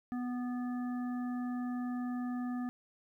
harmonic tone with a mistuned harmonic, 247.3 Hz, B3, 3 cents sharp, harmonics 1 / 3 / 5 / 7, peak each -34 / -47 / -50 / -54 dBFS, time 0.12-2.69 s, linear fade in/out 0 ms, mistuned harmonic 5, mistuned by -17 cents, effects 12-bit

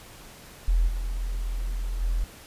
sine tone with level steps, 42 Hz, E1, 33 cents sharp, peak -18 / -26 / -22 dBFS, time 0.68-2.24 s, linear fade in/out 0 ms, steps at 0.87 / 2 s, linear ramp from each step 20 ms, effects pink hiss -47 dBFS RMS until 2.46 s + resampled to 32000 Hz

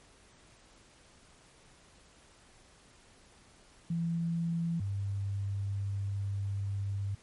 sine tone pair in turn, 167.9 / 99.37 Hz, E3 / G2, +32 / +24 cents, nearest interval major sixth, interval 908 cents, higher first, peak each -29 / -31 dBFS, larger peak first, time 3.9-4.8 / 4.8-7.15 s, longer second, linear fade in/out 5 ms, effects pink hiss -60 dBFS RMS until 7.22 s + MP3 48 kbps

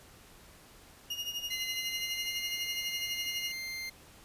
35% pulse tone with tremolo, 2856 Hz, F7, 38 cents sharp, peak -31 dBFS, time 1.1-3.52 s, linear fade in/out 5 ms, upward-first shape sine, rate 12 Hz, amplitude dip 70%
25% pulse tone with pitch glide, 2063 to 2100 Hz, C7 to C7, -25 to +6 cents, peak -33 dBFS, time 1.5-3.9 s, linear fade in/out 10 ms, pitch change +31 cents, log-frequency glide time 1.71-2.44 s
effects pink hiss -56 dBFS RMS until 4.24 s + resampled to 32000 Hz

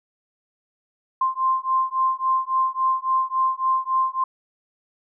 sine beating tone pair, 1046.5 / 1050.1 Hz, C6 / C6, 0 / +6 cents, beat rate 3.6 Hz, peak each -22 dBFS, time 1.21-4.24 s, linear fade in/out 5 ms, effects none

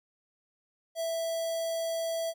square tone with notch filter, 659.3 Hz, E5, in tune, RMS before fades -32 dBFS, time 0.95-2.34 s, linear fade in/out 50 ms, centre 1800 Hz, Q 1.4, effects none

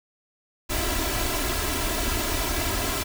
pink noise with comb filter, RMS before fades -26 dBFS, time 0.69-3.04 s, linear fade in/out 20 ms, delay 3 ms, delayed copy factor +0.75, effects none

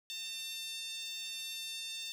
5% pulse tone with high-pass filter, 901 Hz, A5, 41 cents sharp, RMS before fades -42 dBFS, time 0.1-2.12 s, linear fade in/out 0 ms, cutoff 3200 Hz, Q 6.8, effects none

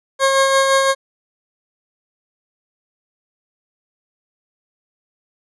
20% pulse tone with tremolo, 540 Hz, C#5, 45 cents flat, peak -6 dBFS, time 0.19-0.95 s, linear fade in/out 50 ms, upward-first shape sine, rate 5.8 Hz, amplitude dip 35%, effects resampled to 24000 Hz

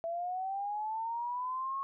sine linear sweep, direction up, 661 to 1100 Hz, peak -33 dBFS, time 0.04-1.83 s, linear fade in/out 0 ms, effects none

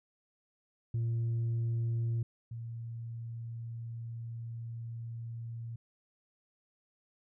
sine tone pair in turn, 115.8 / 115.8 Hz, A#2 / A#2, -11 / -11 cents, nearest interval unison, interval 0 cents, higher neither, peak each -27 / -38 dBFS, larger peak first, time 0.94-2.23 / 2.51-5.76 s, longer second, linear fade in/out 5 ms, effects tanh soft clip ceiling -28 dBFS

